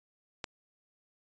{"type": "click", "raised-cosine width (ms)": 0.2, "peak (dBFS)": -18, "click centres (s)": 0.442, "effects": ["resampled to 16000 Hz"]}